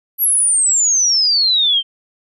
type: exponential sweep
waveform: sine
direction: down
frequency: 11900 to 3097 Hz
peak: -11 dBFS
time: 0.18-1.83 s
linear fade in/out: 50 ms
effects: none

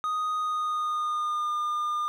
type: tone with pitch glide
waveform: triangle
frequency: 1244.5 to 1208.4 Hz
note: D#6 to D6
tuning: 0 to +49 cents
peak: -24 dBFS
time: 0.04-2.08 s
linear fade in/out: 0 ms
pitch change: -51 cents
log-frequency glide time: 0.36-1.54 s
effects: none

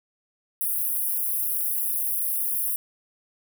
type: high-pass noise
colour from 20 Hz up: white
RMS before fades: -26 dBFS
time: 0.61-2.76 s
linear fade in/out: 0 ms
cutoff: 9700 Hz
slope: 96 dB/octave
effects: none

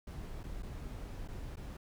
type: noise with dropouts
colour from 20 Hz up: brown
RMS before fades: -43 dBFS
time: 0.07-1.77 s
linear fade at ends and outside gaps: 5 ms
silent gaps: 0.433-0.437 / 0.624-0.63 / 1.278-1.284 / 1.558-1.569 s
effects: none

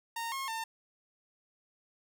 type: tone with pitch steps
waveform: sawtooth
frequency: 922 / 1079 / 901 Hz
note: A#5 / C#6 / A5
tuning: -19 / -47 / +41 cents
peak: -31 dBFS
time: 0.16-0.64 s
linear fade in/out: 5 ms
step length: 160 ms
effects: none

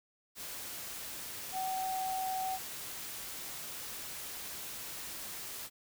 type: tone in noise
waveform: sine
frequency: 756 Hz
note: F#5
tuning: 37 cents sharp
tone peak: -33 dBFS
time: 1.52-2.59 s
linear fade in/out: 50 ms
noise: white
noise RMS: -43 dBFS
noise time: 0.35-5.7 s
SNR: +7 dB
effects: none

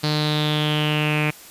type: tone with low-pass filter sweep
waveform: sawtooth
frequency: 151.3 Hz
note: D#3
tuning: 48 cents flat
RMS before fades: -21 dBFS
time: 0.03-1.31 s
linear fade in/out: 10 ms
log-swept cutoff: 4400 to 2400 Hz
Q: 7.1
effects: white hiss -43 dBFS RMS until 1.5 s + resampled to 32000 Hz

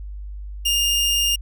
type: tone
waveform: sawtooth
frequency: 2819 Hz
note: F7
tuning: 16 cents sharp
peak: -14 dBFS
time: 0.65-1.36 s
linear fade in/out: 10 ms
effects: added 50 Hz sine -30 dBFS peak until 1.41 s

